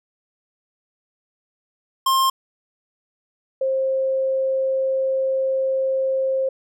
square / sine tone pair in turn, 1061 / 530.5 Hz, C6 / C5, +24 / +24 cents, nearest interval octave, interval 1200 cents, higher first, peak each -16 / -18 dBFS, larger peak first, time 2.06-2.3 / 3.61-6.49 s, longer second, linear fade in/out 5 ms, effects none

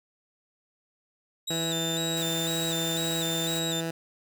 30% pulse tone with vibrato, 3704 Hz, A#7, 12 cents flat, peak -27 dBFS, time 1.47-3.81 s, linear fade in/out 10 ms, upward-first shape square, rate 2 Hz, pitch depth 57 cents each way
15% pulse tone, 164.81 Hz, E3, in tune, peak -23 dBFS, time 1.5-3.91 s, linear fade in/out 5 ms
white noise, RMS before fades -40 dBFS, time 2.17-3.59 s, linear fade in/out 0 ms
effects none

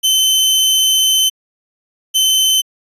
sawtooth tone pair in turn, 3065 / 3065 Hz, G7 / G7, -40 / -40 cents, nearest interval unison, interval 0 cents, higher neither, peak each -7 dBFS, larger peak neither, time 0.03-1.3 / 2.14-2.62 s, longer first, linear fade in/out 20 ms, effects resampled to 32000 Hz

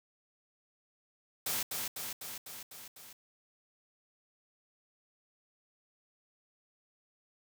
white noise with echo, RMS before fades -34 dBFS, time 1.46-1.63 s, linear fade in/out 5 ms, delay 250 ms, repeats 6, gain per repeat -3 dB, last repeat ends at 3.13 s, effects none

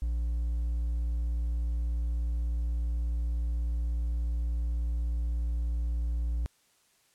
triangle tone with hard clipping, 58.27 Hz, A#1, in tune, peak -28 dBFS, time 0.02-6.46 s, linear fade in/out 0 ms, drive 5 dB, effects white hiss -67 dBFS RMS until 7.14 s + low-pass 11000 Hz 12 dB/octave

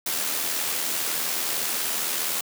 white noise with amplitude modulation, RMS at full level -25 dBFS, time 0.06-2.41 s, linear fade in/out 5 ms, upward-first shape sine, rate 79.8 Hz, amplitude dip 40%, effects high-pass 200 Hz 12 dB/octave

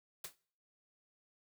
white noise with exponential decay, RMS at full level -39 dBFS, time 0.24-0.36 s, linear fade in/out 5 ms, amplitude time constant 24 ms, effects noise-tail reverb RT60 0.5 s tail -22 dB re dry

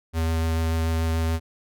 square tone with vibrato, 81.5 Hz, E2, 19 cents flat, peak -22 dBFS, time 0.13-1.4 s, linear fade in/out 50 ms, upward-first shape sine, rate 6.9 Hz, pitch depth 10 cents each way, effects none

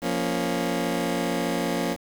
20% pulse chord, Bb minor, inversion second, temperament just, 174.81 / 233.1 / 279.7 Hz, F3 / Bb3 / Db4, +2 / 0 / +16 cents, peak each -24 dBFS, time 0.01-1.97 s, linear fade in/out 50 ms, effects 7-bit

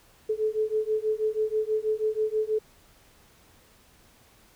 sine beating tone pair, 429.8 / 436 Hz, A4 / A4, -41 / -16 cents, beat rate 6.2 Hz, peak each -27 dBFS, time 0.29-2.59 s, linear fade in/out 10 ms, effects pink hiss -58 dBFS RMS until 4.55 s

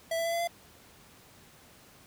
square tone with pitch steps, 659.3 / 665.8 / 672.4 / 679 / 685.7 Hz, E5 / E5 / E5 / F5 / F5, 0 / +17 / +34 / -49 / -32 cents, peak -29 dBFS, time 0.11-0.475 s, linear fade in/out 5 ms, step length 73 ms, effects pink hiss -56 dBFS RMS until 2.06 s + high-pass 60 Hz 12 dB/octave

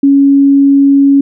sine tone, 278 Hz, C#4, 5 cents sharp, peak -3 dBFS, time 0.03-1.21 s, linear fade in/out 5 ms, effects none

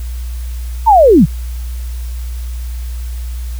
sine linear sweep, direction down, 937 to 123.47 Hz, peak -3 dBFS, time 0.86-1.26 s, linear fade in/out 20 ms, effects added 60 Hz sine -19 dBFS peak until 3.59 s + white hiss -39 dBFS RMS until 3.59 s

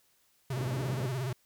square tone with vibrato, 128.6 Hz, C3, 30 cents flat, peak -32 dBFS, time 0.5-1.33 s, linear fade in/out 5 ms, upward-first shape sine, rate 17 Hz, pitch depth 130 cents each way
pink band-pass noise, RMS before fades -40 dBFS, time 0.56-1.07 s, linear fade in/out 10 ms, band 160 to 450 Hz, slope 12 dB/octave
effects white hiss -69 dBFS RMS until 1.45 s

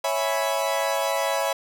40% pulse chord, C# minor seventh, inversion none, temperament equal, 554.4 / 659.3 / 830.6 / 987.8 Hz, C#5 / E5 / G#5 / B5, 0 / 0 / 0 / 0 cents, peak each -26 / -26 / -30 / -28 dBFS, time 0.04-1.53 s, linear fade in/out 5 ms, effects none

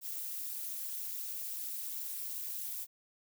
violet noise with amplitude modulation, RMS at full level -36 dBFS, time 0.01-2.87 s, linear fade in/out 50 ms, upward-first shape sine, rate 245 Hz, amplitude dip 95%, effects none

